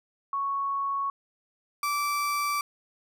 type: tone pair in turn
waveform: sine / 35% pulse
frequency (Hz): 1108.7 / 1163.5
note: C#6 / D6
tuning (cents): 0 / -17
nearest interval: minor second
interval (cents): 83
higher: second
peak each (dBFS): -26 / -24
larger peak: second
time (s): 0.33-1.1 / 1.83-2.61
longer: second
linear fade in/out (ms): 2
effects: none